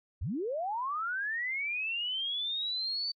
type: linear sweep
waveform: sine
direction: up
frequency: 54.5 to 4583 Hz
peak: -31 dBFS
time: 0.21-3.12 s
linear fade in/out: 10 ms
effects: AAC 32 kbps